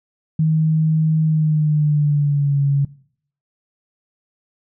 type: tone with pitch glide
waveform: sine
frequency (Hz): 157.7 to 140.49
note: D#3 to C#3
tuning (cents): +24 to +24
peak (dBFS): -13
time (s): 0.39-2.85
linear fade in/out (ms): 5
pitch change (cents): -200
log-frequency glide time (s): 1.24-2.61
effects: noise-tail reverb RT60 0.6 s tail -21 dB re dry